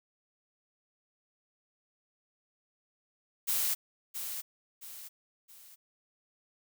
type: noise with echo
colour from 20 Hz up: blue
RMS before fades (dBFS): -30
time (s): 3.47-3.75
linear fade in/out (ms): 20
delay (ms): 670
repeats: 3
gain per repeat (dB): -8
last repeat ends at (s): 5.76
effects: none